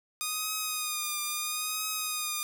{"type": "tone with vibrato", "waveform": "5% pulse", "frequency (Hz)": 1232, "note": "D#6", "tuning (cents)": -17, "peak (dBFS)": -19, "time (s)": [0.21, 2.43], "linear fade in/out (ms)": 0, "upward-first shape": "triangle", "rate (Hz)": 0.75, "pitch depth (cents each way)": 54, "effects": []}